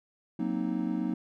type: chord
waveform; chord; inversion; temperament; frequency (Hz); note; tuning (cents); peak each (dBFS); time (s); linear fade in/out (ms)
triangle; C half-diminished seventh; second; equal with one note detuned; 185 / 234.7 / 261.6 / 311.1; Gb3 / Bb3 / C4 / Eb4; 0 / +12 / 0 / 0; -32 / -31 / -33 / -31; 0.39-1.14; 5
effects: none